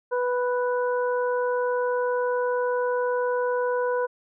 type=harmonic tone; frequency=493.9 Hz; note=B4; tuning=in tune; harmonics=1 / 2 / 3; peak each=-23 / -29 / -33 dBFS; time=0.11-4.07 s; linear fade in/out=20 ms; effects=none